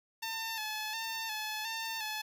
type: tone with vibrato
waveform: 10% pulse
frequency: 880 Hz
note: A5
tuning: in tune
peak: -27 dBFS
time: 0.22-2.22 s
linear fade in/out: 10 ms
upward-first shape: square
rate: 1.4 Hz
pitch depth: 41 cents each way
effects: none